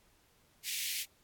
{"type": "high-pass noise", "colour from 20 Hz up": "pink", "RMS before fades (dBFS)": -37, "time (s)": [0.63, 1.06], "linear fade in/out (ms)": 50, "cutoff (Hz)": 2100, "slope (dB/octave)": 48, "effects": ["pink hiss -68 dBFS RMS until 1.23 s", "AAC 64 kbps"]}